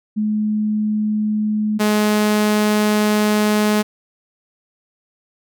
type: tone pair in turn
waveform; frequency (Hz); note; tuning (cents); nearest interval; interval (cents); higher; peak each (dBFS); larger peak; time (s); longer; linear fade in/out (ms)
sine / sawtooth; 212.8 / 211.1; G#3 / G#3; +42 / +29; unison; 13; first; -16 / -10; second; 0.16-1.79 / 1.79-3.83; second; 20
effects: none